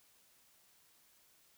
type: silence
effects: white hiss -68 dBFS RMS until 1.57 s